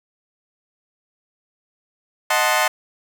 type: chord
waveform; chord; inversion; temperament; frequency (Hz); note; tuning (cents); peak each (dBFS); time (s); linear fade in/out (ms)
20% pulse; D# diminished seventh; none; equal; 622.3 / 740 / 880 / 1046.5; D#5 / F#5 / A5 / C6; 0 / 0 / 0 / 0; -17; 2.3-2.68; 5
effects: none